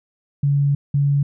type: tone pair in turn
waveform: sine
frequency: 141.8 / 141.8 Hz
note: C#3 / C#3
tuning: +40 / +40 cents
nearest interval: unison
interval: 0 cents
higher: neither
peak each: -14 dBFS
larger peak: neither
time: 0.43-0.75 / 0.94-1.23 s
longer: first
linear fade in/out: 5 ms
effects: none